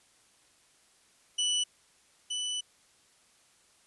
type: tone pair in turn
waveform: sawtooth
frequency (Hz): 2967 / 2982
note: F#7 / F#7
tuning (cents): +4 / +13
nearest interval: unison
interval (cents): 9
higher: second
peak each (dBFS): -23 / -28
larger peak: first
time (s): 1.38-1.64 / 2.3-2.61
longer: second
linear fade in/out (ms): 10
effects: white hiss -64 dBFS RMS until 3.86 s + resampled to 24000 Hz